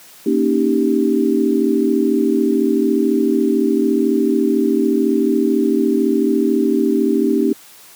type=chord; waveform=sine; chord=Eb dominant seventh; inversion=second; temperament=equal; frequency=233.1 / 277.2 / 311.1 / 392 Hz; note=Bb3 / Db4 / Eb4 / G4; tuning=0 / 0 / 0 / 0 cents; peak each=-18 dBFS; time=0.26-7.53 s; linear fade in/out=5 ms; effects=white hiss -43 dBFS RMS until 7.95 s + high-pass 150 Hz 12 dB/octave